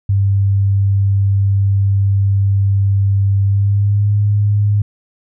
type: tone with pitch glide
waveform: sine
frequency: 98.8 to 103.11 Hz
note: G2 to G#2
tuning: +14 to -12 cents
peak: -10 dBFS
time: 0.09-4.82 s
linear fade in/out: 5 ms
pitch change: +74 cents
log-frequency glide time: 3.43-4.12 s
effects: none